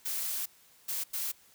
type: noise bursts at uneven times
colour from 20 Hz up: blue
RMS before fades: -34 dBFS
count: 3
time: 0.05-0.46 / 0.88-1.04 / 1.13-1.32 s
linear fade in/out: 10 ms
effects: white hiss -61 dBFS RMS until 1.54 s